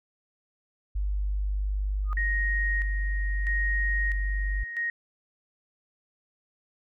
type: tone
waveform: sine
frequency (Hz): 49.81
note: G1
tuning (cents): +28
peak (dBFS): -25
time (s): 0.95-4.64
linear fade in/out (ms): 10
type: tone with exponential growth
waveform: sine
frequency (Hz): 1233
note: D#6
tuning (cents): -16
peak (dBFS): -29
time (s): 2.04-2.13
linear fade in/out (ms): 0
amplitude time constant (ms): 19
type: tone with tremolo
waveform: sine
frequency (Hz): 1872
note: A#6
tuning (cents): +7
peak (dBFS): -26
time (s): 2.17-4.9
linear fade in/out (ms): 2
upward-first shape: square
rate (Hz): 0.77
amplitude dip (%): 60
effects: none